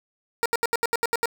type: tone bursts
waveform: 15% pulse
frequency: 465.3 Hz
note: A#4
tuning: 3 cents flat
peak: -14 dBFS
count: 9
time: 0.43-1.257 s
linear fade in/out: 0 ms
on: 27 ms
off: 73 ms
effects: 8-bit